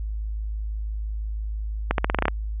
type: accelerating click train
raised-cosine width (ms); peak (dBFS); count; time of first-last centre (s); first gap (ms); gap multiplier
0.5; -5; 9; 1.91-2.282; 72; 0.87
effects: added 53 Hz sine -26 dBFS peak until 2.6 s + resampled to 8000 Hz